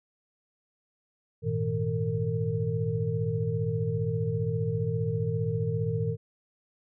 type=tone cluster; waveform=sine; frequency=101.1 / 116.1 / 158.4 / 455.5 Hz; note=G#2 / A#2 / D#3 / A#4; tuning=-46 / -7 / +31 / -40 cents; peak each=-33 / -30 / -31 / -32 dBFS; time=1.42-6.17 s; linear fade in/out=50 ms; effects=none